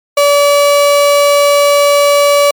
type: tone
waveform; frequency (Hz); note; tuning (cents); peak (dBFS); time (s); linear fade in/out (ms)
35% pulse; 574; D5; -40; -4; 0.17-2.51; 5
effects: MP3 96 kbps